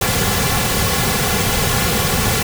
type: noise with comb filter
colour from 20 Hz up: pink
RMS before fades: -17 dBFS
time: 0.01-2.43 s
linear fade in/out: 5 ms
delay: 3.2 ms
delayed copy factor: -0.65
effects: none